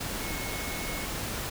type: tone in noise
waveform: sine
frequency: 2188 Hz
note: C#7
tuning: 23 cents flat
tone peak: -40 dBFS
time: 0.21-1.06 s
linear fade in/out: 10 ms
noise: pink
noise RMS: -34 dBFS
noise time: 0-1.5 s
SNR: -9 dB
effects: none